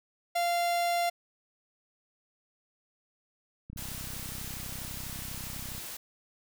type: tone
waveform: 45% pulse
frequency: 693 Hz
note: F5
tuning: 14 cents flat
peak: -26 dBFS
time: 0.35-1.1 s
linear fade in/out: 10 ms
type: click train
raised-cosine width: 5 ms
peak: -31 dBFS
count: 68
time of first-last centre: 3.7-5.781 s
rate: 32.2 Hz
type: noise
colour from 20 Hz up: white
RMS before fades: -41 dBFS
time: 3.77-5.97 s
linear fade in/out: 5 ms
effects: none